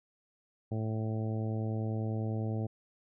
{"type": "harmonic tone", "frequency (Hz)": 110, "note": "A2", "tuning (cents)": 0, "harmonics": [1, 2, 3, 4, 5, 6, 7], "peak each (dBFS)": [-32, -38, -42, -44, -46, -48, -49], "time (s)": [0.71, 2.67], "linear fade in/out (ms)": 10, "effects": []}